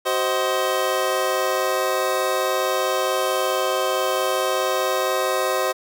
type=chord; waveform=25% pulse; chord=C diminished; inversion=second; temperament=just; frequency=376.7 / 523.3 / 627.9 Hz; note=Gb4 / C5 / Eb5; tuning=+31 / 0 / +16 cents; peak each=-22 / -19 / -21 dBFS; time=0.05-5.73 s; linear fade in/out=20 ms; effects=none